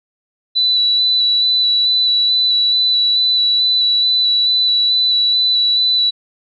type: tone with vibrato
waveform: sine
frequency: 3964 Hz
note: B7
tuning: 6 cents sharp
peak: -11 dBFS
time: 0.55-6.11 s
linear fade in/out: 20 ms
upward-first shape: square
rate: 2.3 Hz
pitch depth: 12 cents each way
effects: none